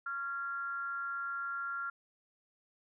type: tone with frequency modulation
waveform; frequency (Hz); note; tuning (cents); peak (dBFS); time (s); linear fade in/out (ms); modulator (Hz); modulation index
sine; 1384; F6; -16; -35; 0.06-1.9; 5; 275; 0.42
effects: none